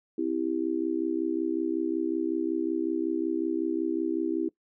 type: chord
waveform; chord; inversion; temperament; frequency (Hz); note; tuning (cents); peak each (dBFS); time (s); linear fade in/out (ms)
sine; C major; none; just; 261.6 / 327 / 392.4; C4 / E4 / G4; 0 / -14 / +2; -33 / -27 / -33; 0.18-4.49; 5
effects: noise-tail reverb RT60 0.1 s tail -21 dB re dry